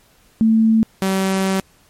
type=tone pair in turn; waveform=sine / sawtooth; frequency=222.5 / 191.53 Hz; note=A3 / G3; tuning=+20 / -40 cents; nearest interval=minor third; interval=260 cents; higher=first; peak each=-10 / -12 dBFS; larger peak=first; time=0.41-0.83 / 1.02-1.6 s; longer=second; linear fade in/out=0 ms; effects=pink hiss -54 dBFS RMS until 1.89 s + MP3 64 kbps